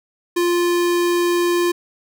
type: tone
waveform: square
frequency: 348.9 Hz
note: F4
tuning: 2 cents flat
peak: -16 dBFS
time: 0.36-1.72 s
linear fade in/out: 10 ms
effects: none